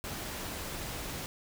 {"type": "noise", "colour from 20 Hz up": "pink", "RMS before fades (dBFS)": -39, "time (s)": [0.04, 1.26], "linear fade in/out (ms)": 0, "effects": []}